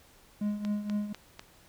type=tone with tremolo; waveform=triangle; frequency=207.7 Hz; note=G#3; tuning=in tune; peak=-24 dBFS; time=0.41-1.13 s; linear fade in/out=5 ms; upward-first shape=triangle; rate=4.1 Hz; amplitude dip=75%
type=click train; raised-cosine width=0.2 ms; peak=-24 dBFS; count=4; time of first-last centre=0.65-1.394 s; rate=4.03 Hz
effects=pink hiss -59 dBFS RMS until 1.68 s